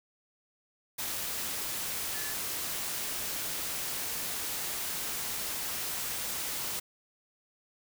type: tone in noise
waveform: sine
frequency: 1725 Hz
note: A6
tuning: 35 cents flat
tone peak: -43 dBFS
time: 2.14-2.34 s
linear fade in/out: 10 ms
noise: white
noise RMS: -35 dBFS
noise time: 0.98-6.8 s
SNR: -11 dB
effects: none